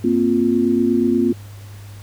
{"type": "chord", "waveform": "sine", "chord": "Bb suspended second", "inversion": "none", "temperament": "equal", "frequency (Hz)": [233.1, 261.6, 349.2], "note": ["Bb3", "C4", "F4"], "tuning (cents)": [0, 0, 0], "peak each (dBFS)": -18, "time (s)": [0.04, 1.33], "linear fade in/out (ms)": 5, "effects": ["added 101 Hz sine -34 dBFS peak until 2.02 s", "pink hiss -46 dBFS RMS until 2.02 s"]}